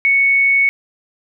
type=tone; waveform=sine; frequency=2217 Hz; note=C#7; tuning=in tune; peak=-10 dBFS; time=0.05-0.69 s; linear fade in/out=0 ms; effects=none